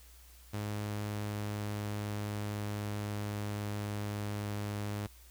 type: tone with pitch glide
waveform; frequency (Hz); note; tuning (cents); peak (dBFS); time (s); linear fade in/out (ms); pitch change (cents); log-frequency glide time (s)
sawtooth; 104.4 to 103.44; G#2 to G#2; +10 to -6; -31; 0.53-5.07; 10; -16; 0.78-4.62
effects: added 60 Hz sine -55 dBFS peak until 5.3 s + white hiss -60 dBFS RMS until 5.3 s